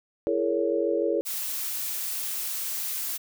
sine chord, A# half-diminished seventh, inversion second, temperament just, 335.6 / 419.5 / 466.2 / 559.4 Hz, E4 / G#4 / A#4 / C#5, +31 / +17 / 0 / +16 cents, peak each -28 dBFS, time 0.27-1.21 s, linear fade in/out 0 ms
blue noise, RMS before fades -31 dBFS, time 1.25-3.18 s, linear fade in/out 20 ms
effects none

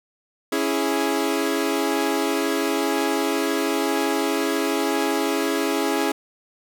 sawtooth chord, C# minor, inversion none, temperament equal, 277.2 / 329.6 / 415.3 Hz, C#4 / E4 / G#4, 0 / 0 / 0 cents, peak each -21 dBFS, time 0.52-6.12 s, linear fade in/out 5 ms, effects none

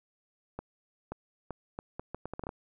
accelerating click train, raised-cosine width 1 ms, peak -23 dBFS, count 12, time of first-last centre 0.59-2.491 s, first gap 530 ms, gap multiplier 0.73, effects none

